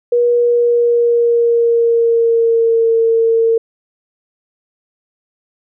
sine tone with pitch glide, 480.5 to 455.1 Hz, B4 to A#4, -48 to -42 cents, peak -9 dBFS, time 0.12-3.58 s, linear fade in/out 5 ms, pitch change -94 cents, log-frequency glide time 0.28-2.95 s, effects none

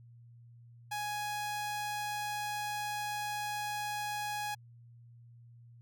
sawtooth tone, 833 Hz, G#5, 5 cents sharp, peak -31 dBFS, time 0.91-4.55 s, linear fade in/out 10 ms, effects added 118 Hz sine -53 dBFS peak until 5.81 s

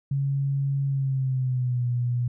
sine tone with pitch glide, 138.5 to 121.97 Hz, C#3 to B2, -1 to -21 cents, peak -22 dBFS, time 0.11-2.28 s, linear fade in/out 5 ms, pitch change -220 cents, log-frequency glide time 0.86-1.86 s, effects none

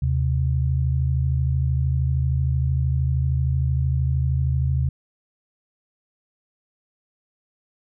sine tone pair together, 77.78 / 130.81 Hz, D#2 / C3, 0 / 0 cents, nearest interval major sixth, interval 900 cents, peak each -21 / -21 dBFS, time 0.02-4.89 s, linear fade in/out 5 ms, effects none

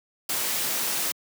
white noise, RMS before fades -27 dBFS, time 0.29-1.12 s, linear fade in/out 5 ms, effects high-pass 150 Hz 12 dB/octave

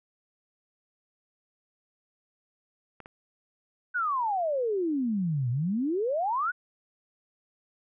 clicks, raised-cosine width 0.5 ms, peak -29 dBFS, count 2, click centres 3.003 / 3.059 s
sine exponential two-way sweep, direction down then up, 1520 to 116.54 to 1520 Hz, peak -25 dBFS, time 3.94-6.52 s, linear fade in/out 20 ms, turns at 5.5 s
effects none

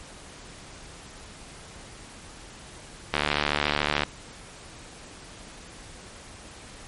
click train, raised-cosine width 0.3 ms, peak -6 dBFS, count 67, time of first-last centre 3.14-4.034 s, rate 73.8 Hz, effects pink hiss -45 dBFS RMS until 6.87 s + MP3 48 kbps

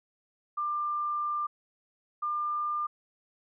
sine tone pair in turn, 1192 / 1199.6 Hz, D6 / D6, +25 / +36 cents, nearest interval unison, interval 11 cents, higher second, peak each -28 dBFS, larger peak neither, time 0.57-1.47 / 2.22-2.87 s, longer first, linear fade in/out 10 ms, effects none

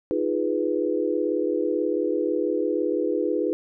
sine chord, F half-diminished seventh, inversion third, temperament equal, 311.1 / 349.2 / 415.3 / 493.9 Hz, Eb4 / F4 / Ab4 / Cb5, 0 / 0 / 0 / 0 cents, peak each -27 dBFS, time 0.11-3.53 s, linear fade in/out 0 ms, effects none

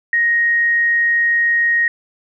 sine tone, 1873 Hz, A#6, 8 cents sharp, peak -12 dBFS, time 0.13-1.88 s, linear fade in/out 2 ms, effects none

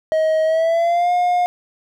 triangle tone with pitch glide, 632 to 713.5 Hz, D#5 to F5, +27 to +37 cents, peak -12 dBFS, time 0.12-1.46 s, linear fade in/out 0 ms, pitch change +210 cents, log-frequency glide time 0.44-1.12 s, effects none

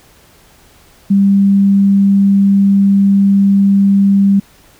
sine tone, 197.8 Hz, G3, 16 cents sharp, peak -6 dBFS, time 1.1-4.4 s, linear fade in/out 10 ms, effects pink hiss -46 dBFS RMS until 4.79 s

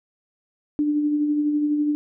sine tone with tremolo, 296.4 Hz, D4, 16 cents sharp, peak -17 dBFS, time 0.79-1.95 s, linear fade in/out 0 ms, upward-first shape sine, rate 12 Hz, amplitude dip 35%, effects none

